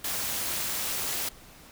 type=noise with amplitude modulation; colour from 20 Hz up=white; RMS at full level=-28 dBFS; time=0.04-1.29 s; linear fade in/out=5 ms; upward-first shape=sine; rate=298 Hz; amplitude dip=65%; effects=pink hiss -51 dBFS RMS until 1.71 s